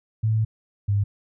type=tone pair in turn; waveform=sine; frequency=110 / 101.35 Hz; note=A2 / G#2; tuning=0 / -42 cents; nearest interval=minor second; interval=142 cents; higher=first; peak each=-18 dBFS; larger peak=neither; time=0.23-0.45 / 0.88-1.04 s; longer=first; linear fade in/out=10 ms; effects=none